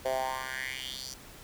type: tone with high-pass filter sweep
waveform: 10% pulse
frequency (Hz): 130.81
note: C3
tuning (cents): 0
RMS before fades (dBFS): -35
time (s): 0.05-1.14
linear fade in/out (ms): 5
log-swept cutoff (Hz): 540 to 5600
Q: 4
effects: pink hiss -50 dBFS RMS until 1.43 s